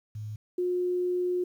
sine tone pair in turn, 106.8 / 359.2 Hz, G#2 / F4, +49 / +49 cents, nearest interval octave + major sixth, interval 2100 cents, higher second, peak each -34 / -25 dBFS, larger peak second, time 0.15-0.36 / 0.58-1.44 s, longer second, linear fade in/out 5 ms, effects 10-bit

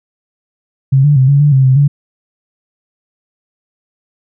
sine tone with pitch steps, 134.7 / 146.6 / 130.9 / 141.2 / 146.9 / 133.3 / 130.7 / 143 Hz, C#3 / D3 / C3 / C#3 / D3 / C3 / C3 / D3, -49 / -3 / +1 / +32 / +1 / +33 / -1 / -46 cents, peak -5 dBFS, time 0.92-1.88 s, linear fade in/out 10 ms, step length 120 ms, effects none

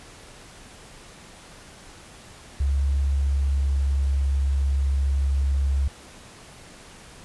sine tone with pitch glide, 69.3 to 68.74 Hz, C#2 to C#2, 0 to -14 cents, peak -19 dBFS, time 2.6-5.88 s, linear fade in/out 5 ms, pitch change -14 cents, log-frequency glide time 3.28-3.92 s, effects pink hiss -46 dBFS RMS until 7.24 s + resampled to 24000 Hz

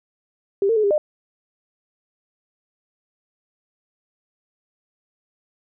sine tone with pitch steps, 395.7 / 455.1 / 428.7 / 402.6 / 604 Hz, G4 / A#4 / A4 / G4 / D5, +16 / -42 / -45 / +46 / +48 cents, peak -15 dBFS, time 0.62-0.98 s, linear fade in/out 2 ms, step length 72 ms, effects none

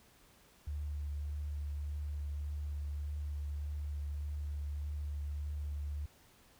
sine tone with vibrato, 73.3 Hz, D2, 3 cents flat, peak -36 dBFS, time 0.67-6.06 s, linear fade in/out 5 ms, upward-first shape triangle, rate 1.7 Hz, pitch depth 17 cents each way, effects pink hiss -64 dBFS RMS until 6.59 s

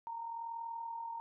sine tone with amplitude modulation, 923 Hz, A#5, 17 cents flat, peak -37 dBFS, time 0.07-1.2 s, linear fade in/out 0 ms, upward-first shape sine, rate 40.8 Hz, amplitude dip 50%, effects none

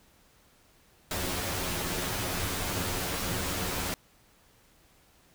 pink noise with comb filter, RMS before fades -32 dBFS, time 1.11-3.94 s, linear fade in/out 0 ms, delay 11 ms, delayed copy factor +0.75, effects pink hiss -62 dBFS RMS until 5.34 s

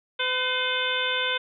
harmonic tone with a mistuned harmonic, 507 Hz, B4, 45 cents sharp, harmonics 1 / 2 / 3 / 4 / 5 / 6 / 7, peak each -32 / -33 / -29 / -33 / -33 / -31 / -29 dBFS, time 0.19-1.38 s, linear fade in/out 10 ms, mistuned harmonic 4, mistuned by +71 cents, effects none

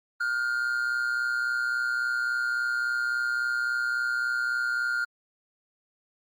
triangle tone pair together, 1412 / 1535.6 Hz, F6 / G6, +19 / -36 cents, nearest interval minor second, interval 145 cents, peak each -24 / -31 dBFS, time 0.2-5.05 s, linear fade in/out 10 ms, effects Opus 48 kbps

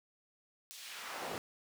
brown noise with high-pass filter sweep, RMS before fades -44 dBFS, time 0.71-1.38 s, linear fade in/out 0 ms, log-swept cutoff 5200 to 360 Hz, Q 0.95, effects none

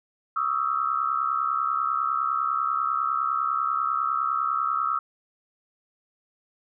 sine tone cluster, 1134 / 1263 / 1333 Hz, C#6 / D#6 / E6, +39 / +26 / +19 cents, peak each -31 / -26 / -26 dBFS, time 0.36-4.99 s, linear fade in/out 5 ms, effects none

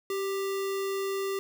sine tone with sample-and-hold, 389.9 Hz, G4, 9 cents flat, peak -28 dBFS, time 0.1-1.39 s, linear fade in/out 2 ms, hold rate 1575 Hz, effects none

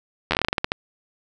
slowing click train, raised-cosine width 0.3 ms, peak -4 dBFS, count 13, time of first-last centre 0.31-0.719 s, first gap 11 ms, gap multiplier 1.19, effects none

